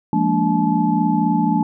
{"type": "tone cluster", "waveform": "sine", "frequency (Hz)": [172.6, 207.7, 231.4, 292.2, 862], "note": ["F3", "G#3", "A#3", "D4", "A5"], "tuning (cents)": [-20, 0, -13, -9, -36], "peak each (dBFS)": -21, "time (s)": [0.13, 1.63], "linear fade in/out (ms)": 2, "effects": []}